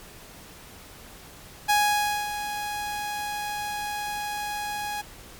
sawtooth tone with ADSR envelope, 830.6 Hz, G#5, in tune, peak -14 dBFS, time 1.68-5.02 s, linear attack 20 ms, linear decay 570 ms, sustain -11 dB, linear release 15 ms, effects pink hiss -46 dBFS RMS until 5.39 s + MP3 96 kbps

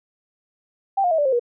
sine tone with pitch steps, 784 / 710.7 / 644.2 / 584 / 529.3 / 479.8 Hz, G5 / F5 / E5 / D5 / C5 / A#4, 0 / +30 / -40 / -10 / +20 / +50 cents, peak -16 dBFS, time 0.97-1.396 s, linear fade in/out 10 ms, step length 71 ms, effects none

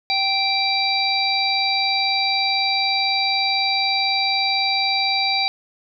harmonic tone, 782 Hz, G5, 4 cents flat, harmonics 1 / 3 / 5 / 6, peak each -23 / -23 / -23 / -23 dBFS, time 0.1-5.48 s, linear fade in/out 0 ms, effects none

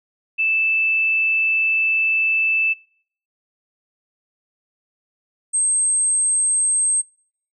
sine tone pair in turn, 2637 / 8372 Hz, E7 / C9, 0 / 0 cents, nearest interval octave + minor sixth, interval 2000 cents, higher second, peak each -16 dBFS, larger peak neither, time 0.38-2.74 / 5.53-7.02 s, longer first, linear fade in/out 20 ms, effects noise-tail reverb RT60 0.6 s tail -25 dB re dry

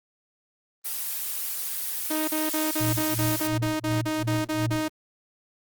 blue noise, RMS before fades -30 dBFS, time 0.84-3.48 s, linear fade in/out 20 ms
sawtooth tone bursts, 311.1 Hz, D#4, in tune, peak -21 dBFS, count 13, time 2.1-4.884 s, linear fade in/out 10 ms, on 180 ms, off 37 ms
sine tone with tremolo, 116.54 Hz, A#2, in tune, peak -24 dBFS, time 2.8-4.89 s, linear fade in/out 10 ms, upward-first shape sine, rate 2.8 Hz, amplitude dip 95%
effects Opus 24 kbps

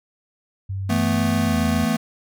sine tone with pitch glide, 96.7 to 85.65 Hz, G2 to F2, -23 to -33 cents, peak -24 dBFS, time 0.69-1.85 s, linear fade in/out 10 ms, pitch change -210 cents, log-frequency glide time 1.46-1.55 s
square chord, E suspended fourth, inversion none, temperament just, 164.81 / 219.8 / 247.2 Hz, E3 / A3 / B3, 0 / -2 / +2 cents, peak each -27 / -22 / -24 dBFS, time 0.89-1.97 s, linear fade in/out 10 ms
effects none

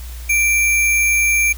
sine tone with sample-and-hold, 2349 Hz, D7, in tune, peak -12 dBFS, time 0.29-1.53 s, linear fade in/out 10 ms, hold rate 8820 Hz, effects added 60 Hz sine -28 dBFS peak until 1.57 s + white hiss -40 dBFS RMS until 1.57 s

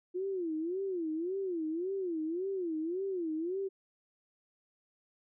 sine tone with vibrato, 349.7 Hz, F4, 2 cents sharp, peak -32 dBFS, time 0.14-3.69 s, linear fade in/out 20 ms, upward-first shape sine, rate 1.8 Hz, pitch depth 200 cents each way, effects none

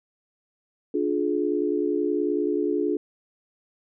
sine chord, D diminished, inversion none, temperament just, 293.7 / 352.4 / 422.9 Hz, D4 / F4 / Ab4, 0 / +16 / +31 cents, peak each -26 dBFS, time 0.94-2.97 s, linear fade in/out 5 ms, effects none

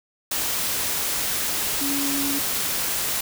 sine tone in noise, 280.5 Hz, C#4, 21 cents sharp, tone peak -26 dBFS, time 1.81-2.39 s, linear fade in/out 5 ms, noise white, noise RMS -25 dBFS, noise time 0.31-3.21 s, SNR -4 dB, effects none

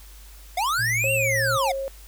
square linear two-way sweep, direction up then down, 677 to 2794 to 677 Hz, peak -22 dBFS, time 0.57-1.72 s, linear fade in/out 5 ms, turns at 1.12 s
sine tone with vibrato, 116.7 Hz, A#2, 2 cents sharp, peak -28 dBFS, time 0.78-1.58 s, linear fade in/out 20 ms, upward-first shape sine, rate 3.1 Hz, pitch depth 16 cents each way
sine tone with tremolo, 542 Hz, C#5, 39 cents flat, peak -24 dBFS, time 1.04-1.88 s, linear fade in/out 0 ms, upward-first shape triangle, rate 2.1 Hz, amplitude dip 25%
effects added 50 Hz sine -43 dBFS peak until 2.07 s + white hiss -50 dBFS RMS until 2.07 s

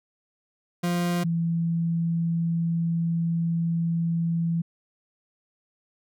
40% pulse / sine tone pair in turn, 174.61 / 167.2 Hz, F3 / E3, 0 / +25 cents, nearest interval minor second, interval 75 cents, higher first, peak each -22 dBFS, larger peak neither, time 0.83-1.24 / 1.24-4.62 s, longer second, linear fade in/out 10 ms, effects none

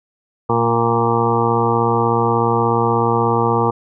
harmonic tone with a mistuned harmonic, 116.54 Hz, A#2, in tune, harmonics 1 / 2 / 3 / 4 / 6 / 7 / 8 / 9 / 10, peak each -21 / -23 / -23 / -19 / -28 / -22 / -21 / -27 / -22 dBFS, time 0.49-3.71 s, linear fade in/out 10 ms, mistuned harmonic 2, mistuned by -23 cents, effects none

